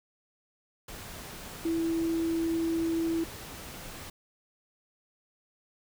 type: tone in noise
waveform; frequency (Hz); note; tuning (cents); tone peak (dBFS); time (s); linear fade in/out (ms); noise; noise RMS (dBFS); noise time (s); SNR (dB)
sine; 329.6; E4; 0; -26; 1.65-3.24; 5; pink; -43; 0.88-4.1; +14
effects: none